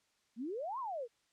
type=exponential two-way sweep; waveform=sine; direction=up then down; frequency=211.5 to 1108.7 to 442.3 Hz; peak=-37 dBFS; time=0.36-1.08 s; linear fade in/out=50 ms; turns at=0.79 s; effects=white hiss -75 dBFS RMS until 1.32 s + low-pass 7000 Hz 12 dB/octave